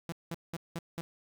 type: tone bursts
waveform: sawtooth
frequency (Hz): 167.6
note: E3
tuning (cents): +29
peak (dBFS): -31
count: 5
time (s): 0.09-1.01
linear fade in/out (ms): 0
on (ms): 32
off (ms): 190
effects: 10-bit